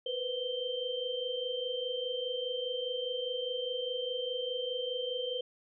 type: tone cluster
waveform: sine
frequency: 483.1 / 508 / 3130 Hz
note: B4 / B4 / G7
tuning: -38 / +49 / -3 cents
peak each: -38 / -36 / -37 dBFS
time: 0.06-5.41 s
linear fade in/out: 5 ms
effects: none